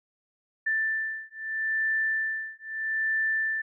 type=beating tone pair; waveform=sine; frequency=1769 / 1769.78 Hz; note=A6 / A6; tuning=+9 / +10 cents; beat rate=0.78 Hz; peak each=-29 dBFS; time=0.66-3.62 s; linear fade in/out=10 ms; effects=none